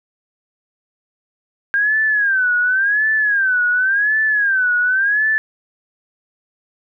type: tone with vibrato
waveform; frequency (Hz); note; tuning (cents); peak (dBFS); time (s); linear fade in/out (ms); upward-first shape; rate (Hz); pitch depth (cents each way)
sine; 1598; G6; +33; -13; 1.74-5.38; 0; sine; 0.91; 160
effects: none